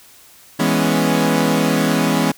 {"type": "chord", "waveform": "sawtooth", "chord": "C# minor seventh", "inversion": "first", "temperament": "equal", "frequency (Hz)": [164.81, 207.7, 246.9, 277.2], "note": ["E3", "G#3", "B3", "C#4"], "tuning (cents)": [0, 0, 0, 0], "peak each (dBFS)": -16, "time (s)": [0.59, 2.32], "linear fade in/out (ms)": 10, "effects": ["white hiss -46 dBFS RMS until 2.37 s"]}